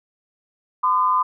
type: tone pair together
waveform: sine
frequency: 1019.2 / 1212 Hz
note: C6 / D#6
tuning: -46 / -46 cents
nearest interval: minor third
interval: 300 cents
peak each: -17 / -20 dBFS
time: 0.83-1.23 s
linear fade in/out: 10 ms
effects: none

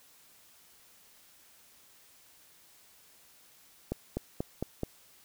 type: accelerating click train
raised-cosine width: 2 ms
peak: -18 dBFS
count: 5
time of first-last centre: 3.92-4.834 s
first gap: 250 ms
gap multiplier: 0.94
effects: white hiss -60 dBFS RMS until 5.24 s

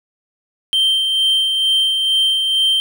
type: tone with tremolo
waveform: triangle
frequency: 3136 Hz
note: G7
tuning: in tune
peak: -10 dBFS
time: 0.73-2.8 s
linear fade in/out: 0 ms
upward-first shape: sine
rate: 2.2 Hz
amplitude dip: 35%
effects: none

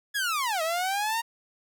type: linear two-way sweep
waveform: sawtooth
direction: down then up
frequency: 1709 to 628 to 936 Hz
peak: -22 dBFS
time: 0.14-1.22 s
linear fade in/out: 20 ms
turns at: 0.62 s
effects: none

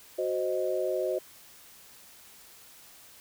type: chord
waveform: sine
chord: C diminished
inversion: second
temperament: equal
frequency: 370 / 523.3 / 622.3 Hz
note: Gb4 / C5 / Eb5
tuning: 0 / 0 / 0 cents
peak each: -31 dBFS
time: 0.18-1.19 s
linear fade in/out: 10 ms
effects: white hiss -53 dBFS RMS until 3.2 s

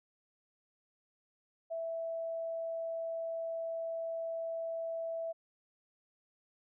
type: tone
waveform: sine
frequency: 659.3 Hz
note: E5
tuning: in tune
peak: -35 dBFS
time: 1.7-5.33 s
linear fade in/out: 20 ms
effects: none

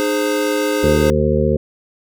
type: chord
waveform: square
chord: Ab major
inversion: second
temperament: equal with one note detuned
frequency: 303.3 / 415.3 / 523.3 Hz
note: Eb4 / Ab4 / C5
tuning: -44 / 0 / 0 cents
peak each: -21 dBFS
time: 0-1.1 s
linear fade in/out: 0 ms
type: harmonic tone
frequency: 75.5 Hz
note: D2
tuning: 48 cents sharp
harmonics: 1 / 2 / 3 / 5 / 6 / 7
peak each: -20 / -20 / -20 / -20 / -20 / -20 dBFS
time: 0.83-1.57 s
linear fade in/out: 5 ms
effects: none

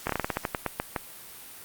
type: slowing click train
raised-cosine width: 0.5 ms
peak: -11 dBFS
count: 13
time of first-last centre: 0.07-0.962 s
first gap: 24 ms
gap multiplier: 1.19
effects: white hiss -45 dBFS RMS until 1.64 s + Opus 48 kbps

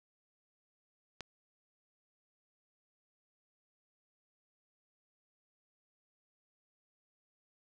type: click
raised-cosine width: 0.2 ms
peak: -24 dBFS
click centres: 1.207 s
effects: none

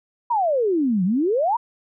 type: exponential two-way sweep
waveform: sine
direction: down then up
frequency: 990 to 173.6 to 990 Hz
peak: -17 dBFS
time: 0.3-1.57 s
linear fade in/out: 10 ms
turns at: 1.04 s
effects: none

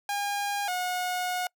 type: tone pair in turn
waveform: sawtooth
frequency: 811 / 725.4 Hz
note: G#5 / F#5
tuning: -41 / -34 cents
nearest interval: major second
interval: 193 cents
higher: first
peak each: -24 dBFS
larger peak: neither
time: 0.09-0.68 / 0.68-1.47 s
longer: second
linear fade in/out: 2 ms
effects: noise-tail reverb RT60 0.1 s tail -26 dB re dry

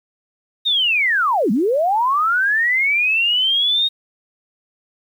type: linear two-way sweep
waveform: sine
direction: down then up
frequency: 3751 to 185 to 3751 Hz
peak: -14 dBFS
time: 0.65-3.89 s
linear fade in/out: 20 ms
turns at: 1.51 s
effects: 8-bit

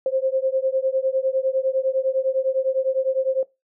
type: beating tone pair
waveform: sine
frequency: 523.3 / 533.2 Hz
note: C5 / C5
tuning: 0 / +33 cents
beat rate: 9.9 Hz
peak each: -22 dBFS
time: 0.06-3.43 s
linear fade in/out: 2 ms
effects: noise-tail reverb RT60 0.2 s tail -19 dB re dry

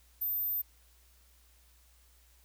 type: tone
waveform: sine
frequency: 13810 Hz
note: A9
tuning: 34 cents flat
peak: -30 dBFS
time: 0.21-0.62 s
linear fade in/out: 10 ms
effects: added 60 Hz sine -62 dBFS peak until 2.44 s + white hiss -66 dBFS RMS until 2.44 s

